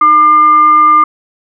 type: tone with frequency modulation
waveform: sine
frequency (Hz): 1201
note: D6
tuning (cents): +38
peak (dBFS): -3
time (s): 0.01-1.04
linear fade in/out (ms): 5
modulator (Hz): 891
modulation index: 0.23
effects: none